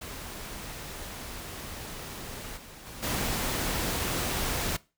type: noise with level steps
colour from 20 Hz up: pink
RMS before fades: -40 / -47 / -43 / -30 dBFS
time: 0.01-4.77 s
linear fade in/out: 10 ms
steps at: 2.56 / 2.85 / 3.02 s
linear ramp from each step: 20 ms
effects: noise-tail reverb RT60 0.3 s tail -21 dB re dry